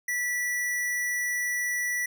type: tone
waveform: square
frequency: 1957 Hz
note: B6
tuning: 16 cents flat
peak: -27 dBFS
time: 0.08-2.06 s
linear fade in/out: 5 ms
effects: none